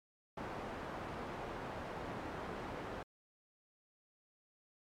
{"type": "low-pass noise", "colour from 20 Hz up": "white", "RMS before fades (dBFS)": -44, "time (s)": [0.37, 3.03], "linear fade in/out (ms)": 5, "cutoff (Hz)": 970, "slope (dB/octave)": 12, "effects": ["MP3 96 kbps"]}